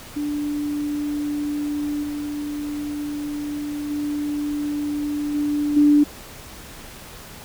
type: tone with level steps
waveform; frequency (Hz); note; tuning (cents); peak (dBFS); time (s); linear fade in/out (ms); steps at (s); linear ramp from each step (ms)
sine; 293.7; D4; 0; -22 / -25 / -22 / -19 / -11; 0.16-6.04; 10; 2.03 / 3.9 / 5.34 / 5.76; 10
effects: pink hiss -40 dBFS RMS until 7.44 s